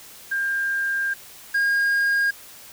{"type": "tone pair in turn", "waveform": ["sine", "triangle"], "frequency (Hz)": [1600, 1623.3], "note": ["G6", "G#6"], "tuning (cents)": [35, -40], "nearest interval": "unison", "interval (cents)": 25, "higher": "second", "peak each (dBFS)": [-21, -16], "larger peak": "second", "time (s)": [[0.31, 1.14], [1.54, 2.31]], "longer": "first", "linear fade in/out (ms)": 10, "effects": ["white hiss -44 dBFS RMS until 2.72 s"]}